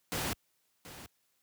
pink noise with echo, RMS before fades -34 dBFS, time 0.12-0.33 s, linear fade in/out 0 ms, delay 730 ms, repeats 1, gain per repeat -14 dB, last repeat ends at 1.06 s, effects white hiss -75 dBFS RMS until 1.42 s + high-pass 60 Hz 12 dB/octave

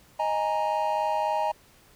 triangle chord, D# suspended fourth, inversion none, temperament just, 622.3 / 829.7 / 933.4 Hz, D#5 / G#5 / A#5, 0 / -2 / +2 cents, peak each -27 / -26 / -26 dBFS, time 0.19-1.52 s, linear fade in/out 10 ms, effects pink hiss -57 dBFS RMS until 1.95 s

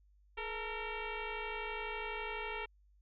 sine tone with frequency modulation, 932 Hz, A#5, 1 cent flat, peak -37 dBFS, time 0.37-2.66 s, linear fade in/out 10 ms, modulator 453 Hz, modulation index 4.4, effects added 50 Hz sine -63 dBFS peak until 3.01 s + MP3 64 kbps

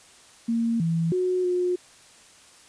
sine tone with pitch steps, 230.8 / 165.2 / 366 / 359.2 Hz, A#3 / E3 / F#4 / F4, -17 / +4 / -19 / +49 cents, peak -21 dBFS, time 0.48-1.76 s, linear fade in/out 10 ms, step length 320 ms, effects white hiss -52 dBFS RMS until 2.68 s + resampled to 22050 Hz

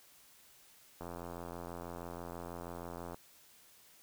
click train, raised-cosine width 1 ms, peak -30 dBFS, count 185, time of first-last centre 1.01-3.145 s, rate 86.2 Hz, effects white hiss -62 dBFS RMS until 4.02 s

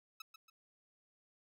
15% pulse tone with echo, 1300 Hz, E6, 24 cents flat, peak -39 dBFS, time 0.2-0.22 s, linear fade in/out 5 ms, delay 140 ms, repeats 2, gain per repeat -8 dB, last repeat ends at 0.5 s, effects none

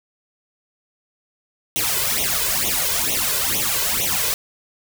white noise with flanger, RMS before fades -21 dBFS, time 1.76-4.34 s, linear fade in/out 0 ms, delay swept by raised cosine 0.31 to 2.01 ms, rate 2.2 Hz, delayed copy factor +1, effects none

